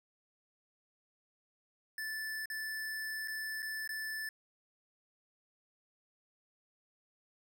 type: tone with dropouts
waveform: square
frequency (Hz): 1752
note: A6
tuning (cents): -8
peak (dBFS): -38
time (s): 1.98-4.29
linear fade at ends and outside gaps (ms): 2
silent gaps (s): 2.457-2.5 / 3.276-3.281 / 3.622-3.627 / 3.876-3.891
effects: none